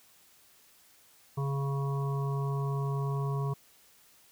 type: harmonic tone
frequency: 138.59 Hz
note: C#3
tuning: in tune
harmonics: 1 / 3 / 5 / 7 / 8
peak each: -29 / -39 / -46 / -43 / -42 dBFS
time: 1.37-3.54 s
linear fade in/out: 10 ms
effects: white hiss -61 dBFS RMS until 4.31 s